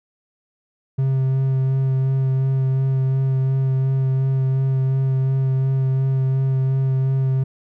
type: tone with vibrato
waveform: triangle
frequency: 133 Hz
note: C3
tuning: 29 cents sharp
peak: -14 dBFS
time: 0.98-7.44 s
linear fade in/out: 10 ms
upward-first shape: sine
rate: 2.8 Hz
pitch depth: 14 cents each way
effects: none